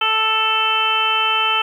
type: harmonic tone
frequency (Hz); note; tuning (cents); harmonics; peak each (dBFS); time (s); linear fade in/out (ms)
440; A4; 0; 1 / 2 / 3 / 4 / 5 / 6 / 7; -32 / -23 / -20 / -32 / -32 / -20 / -20; 0.01-1.62; 5
effects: 8-bit